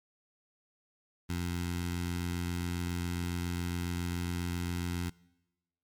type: tone with notch filter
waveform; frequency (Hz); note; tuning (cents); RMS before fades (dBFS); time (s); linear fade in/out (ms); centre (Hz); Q
15% pulse; 87.31; F2; 0; -34; 1.29-5.1; 10; 580; 0.57
effects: noise-tail reverb RT60 1.0 s tail -23 dB re dry + MP3 96 kbps